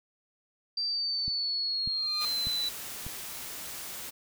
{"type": "linear sweep", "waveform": "sine", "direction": "down", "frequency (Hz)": [4699, 3951], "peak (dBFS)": -28, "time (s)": [0.77, 2.69], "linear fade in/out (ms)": 5}
{"type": "click train", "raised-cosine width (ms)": 5, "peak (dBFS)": -27, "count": 4, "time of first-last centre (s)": [1.28, 3.066], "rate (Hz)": 1.68}
{"type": "tone with exponential growth", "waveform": "sawtooth", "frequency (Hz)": 1220, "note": "D#6", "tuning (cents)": -34, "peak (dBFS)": -29, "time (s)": [1.83, 2.25], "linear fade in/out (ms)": 0, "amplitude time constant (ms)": 91}
{"type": "noise", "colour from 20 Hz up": "white", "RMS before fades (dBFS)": -40, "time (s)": [2.2, 4.11], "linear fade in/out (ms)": 20}
{"effects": []}